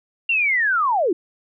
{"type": "linear sweep", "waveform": "sine", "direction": "down", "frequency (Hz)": [2794, 303.5], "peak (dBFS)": -16, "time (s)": [0.29, 1.13], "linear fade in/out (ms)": 5, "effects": []}